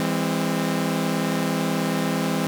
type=chord; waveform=sawtooth; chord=E augmented; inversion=none; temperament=equal with one note detuned; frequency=164.81 / 203.3 / 261.6 Hz; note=E3 / G#3 / B#3; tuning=0 / -37 / 0 cents; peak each=-22 dBFS; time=0-2.47 s; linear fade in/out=0 ms; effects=none